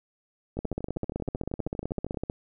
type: two click trains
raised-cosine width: 2 ms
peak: -16 / -23 dBFS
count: 28 / 21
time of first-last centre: 0.59-2.299 / 0.57-2.145 s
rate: 15.8 / 12.7 Hz
effects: none